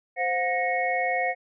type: tone cluster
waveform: sine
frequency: 520 / 719 / 1874 / 2199 Hz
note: C5 / F#5 / A#6 / C#7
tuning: -11 / -50 / +9 / -14 cents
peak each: -30 / -26 / -30 / -29 dBFS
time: 0.16-1.35 s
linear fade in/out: 50 ms
effects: none